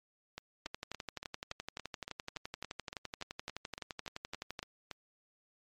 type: two click trains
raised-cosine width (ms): 0.2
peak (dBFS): -22 / -24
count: 47 / 17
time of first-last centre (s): 0.66-4.592 / 0.38-4.913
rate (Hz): 11.7 / 3.53
effects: MP3 64 kbps